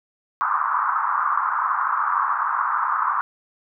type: band-pass noise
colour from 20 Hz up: white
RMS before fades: -22 dBFS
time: 0.41-3.21 s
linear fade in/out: 0 ms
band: 1000 to 1300 Hz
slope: 48 dB/octave
effects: none